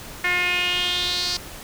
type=tone with band-pass filter sweep; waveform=sawtooth; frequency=356.9 Hz; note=F4; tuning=38 cents sharp; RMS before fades=-23 dBFS; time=0.24-1.37 s; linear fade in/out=5 ms; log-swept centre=2000 to 4800 Hz; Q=4.7; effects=pink hiss -38 dBFS RMS until 1.63 s